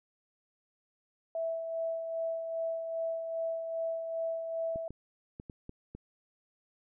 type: tone with tremolo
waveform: sine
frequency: 657 Hz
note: E5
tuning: 6 cents flat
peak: -30 dBFS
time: 1.35-4.88 s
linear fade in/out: 2 ms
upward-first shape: sine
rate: 2.5 Hz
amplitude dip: 45%
type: clicks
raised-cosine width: 3 ms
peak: -30 dBFS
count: 6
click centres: 4.759 / 4.906 / 5.399 / 5.498 / 5.694 / 5.95 s
effects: none